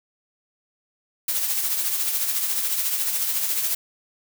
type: noise with tremolo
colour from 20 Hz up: blue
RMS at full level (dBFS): -22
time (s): 1.28-3.75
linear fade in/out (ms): 5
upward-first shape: triangle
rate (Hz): 14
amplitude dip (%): 50
effects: none